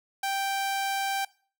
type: tone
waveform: sawtooth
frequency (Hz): 784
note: G5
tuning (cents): 0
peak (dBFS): -23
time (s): 0.23-1.25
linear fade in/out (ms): 5
effects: noise-tail reverb RT60 0.4 s tail -21 dB re dry